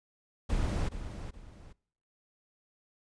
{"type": "noise with echo", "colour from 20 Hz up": "brown", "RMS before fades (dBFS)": -30, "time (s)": [0.49, 0.89], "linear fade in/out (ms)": 10, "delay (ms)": 420, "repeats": 2, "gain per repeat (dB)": -10, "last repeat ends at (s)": 1.73, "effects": ["noise-tail reverb RT60 0.6 s tail -24 dB re dry", "resampled to 22050 Hz"]}